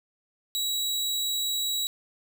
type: tone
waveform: sawtooth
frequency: 3885 Hz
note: B7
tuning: 29 cents flat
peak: -23 dBFS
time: 0.55-1.87 s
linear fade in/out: 0 ms
effects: none